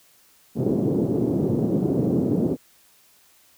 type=band-pass noise; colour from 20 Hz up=white; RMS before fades=-22 dBFS; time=0.55-2.57 s; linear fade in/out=50 ms; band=120 to 390 Hz; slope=24 dB/octave; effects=white hiss -57 dBFS RMS until 3.57 s